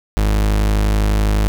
40% pulse tone, 51.91 Hz, G#1, in tune, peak -12 dBFS, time 0.17-1.48 s, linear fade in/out 0 ms, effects none

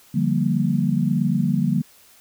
sine chord, G minor seventh, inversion second, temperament equal, 146.83 / 174.61 / 196 / 233.1 Hz, D3 / F3 / G3 / Bb3, 0 / 0 / 0 / 0 cents, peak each -23 dBFS, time 0.14-1.82 s, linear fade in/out 10 ms, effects white hiss -52 dBFS RMS until 2.2 s

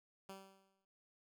10% pulse tone with exponential decay, 193.4 Hz, G3, 23 cents flat, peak -39 dBFS, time 0.29-0.85 s, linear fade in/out 2 ms, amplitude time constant 120 ms, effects none

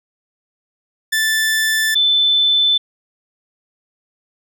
sawtooth / sine tone pair in turn, 1760 / 3520 Hz, A6 / A7, 0 / 0 cents, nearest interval octave, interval 1200 cents, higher second, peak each -11 dBFS, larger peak neither, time 1.12-1.95 / 1.95-2.78 s, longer neither, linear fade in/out 10 ms, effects none

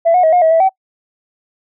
sine tone with pitch steps, 668 / 726 / 638 / 715 / 643 / 655 / 764 Hz, E5 / F#5 / D#5 / F5 / E5 / E5 / G5, +23 / -33 / +43 / +41 / -43 / -11 / -45 cents, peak -6 dBFS, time 0.05-0.694 s, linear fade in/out 20 ms, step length 92 ms, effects noise-tail reverb RT60 0.1 s tail -26 dB re dry + tanh soft clip ceiling -4 dBFS

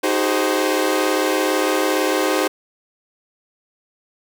sawtooth chord, Ab dominant seventh, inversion second, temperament equal with one note detuned, 311.1 / 377.6 / 415.3 / 523.3 Hz, Eb4 / Gb4 / Ab4 / C5, 0 / +35 / 0 / 0 cents, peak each -18 / -18 / -21 / -18 dBFS, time 0.03-2.48 s, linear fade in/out 10 ms, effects none

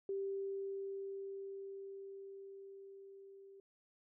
sine tone with level ramp, 392 Hz, G4, in tune, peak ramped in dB -36 to -55 dBFS, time 0.09-3.6 s, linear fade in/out 2 ms, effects none

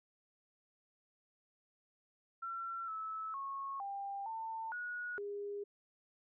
sine tone with pitch steps, 1355 / 1304 / 1096 / 795 / 896 / 1456 / 407 Hz, E6 / E6 / C#6 / G5 / A5 / F#6 / G#4, +47 / -19 / -20 / +24 / +31 / -28 / -35 cents, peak -39 dBFS, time 2.42-5.64 s, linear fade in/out 10 ms, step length 460 ms, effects none

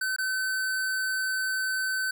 square tone with dropouts, 1527 Hz, G6, 46 cents flat, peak -27 dBFS, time 0.01-2.11 s, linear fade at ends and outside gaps 5 ms, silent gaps 0.163-0.184 s, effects none

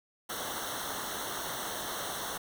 pink noise with comb filter, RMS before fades -37 dBFS, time 0.29-2.38 s, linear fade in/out 10 ms, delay 0.41 ms, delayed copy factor -0.9, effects none

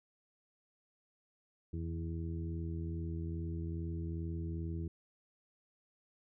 harmonic tone with a mistuned harmonic, 82.41 Hz, E2, in tune, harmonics 1 / 2 / 3 / 4 / 5, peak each -38 / -42 / -53 / -45 / -54 dBFS, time 1.73-4.88 s, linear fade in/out 5 ms, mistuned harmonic 1, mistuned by +42 cents, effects none

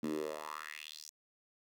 10% pulse tone with high-pass filter sweep, 76.4 Hz, D#2, 31 cents flat, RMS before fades -42 dBFS, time 0.03-1.1 s, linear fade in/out 5 ms, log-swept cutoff 230 to 6400 Hz, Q 3.9, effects none

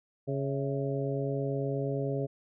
harmonic tone with a mistuned harmonic, 138.59 Hz, C#3, in tune, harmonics 1 / 2 / 3 / 4 / 5, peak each -32 / -37 / -34 / -37 / -41 dBFS, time 0.27-2.27 s, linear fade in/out 20 ms, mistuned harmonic 5, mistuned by -76 cents, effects none

